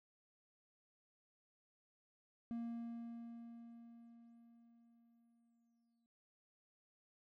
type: tone with exponential decay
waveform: triangle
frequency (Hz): 233.1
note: A#3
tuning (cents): 0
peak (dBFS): -38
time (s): 2.51-6.06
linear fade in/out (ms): 0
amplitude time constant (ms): 770
effects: none